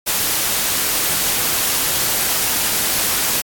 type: noise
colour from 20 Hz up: white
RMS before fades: -18 dBFS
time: 0.06-3.42 s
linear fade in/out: 20 ms
effects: AAC 64 kbps